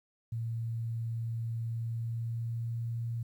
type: tone with pitch glide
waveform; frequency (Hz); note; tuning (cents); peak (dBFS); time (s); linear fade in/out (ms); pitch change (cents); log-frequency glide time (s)
sine; 114.8 to 116.47; A#2 to A#2; -26 to -1; -32; 0.32-3.23; 5; +25; 1.59-3.06
effects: 11-bit